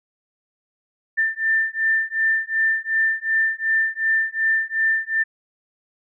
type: beating tone pair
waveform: sine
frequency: 1785 / 1787.7 Hz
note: A6 / A6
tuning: +24 / +27 cents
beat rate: 2.7 Hz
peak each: -21 dBFS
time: 1.17-5.24 s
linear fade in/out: 20 ms
effects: none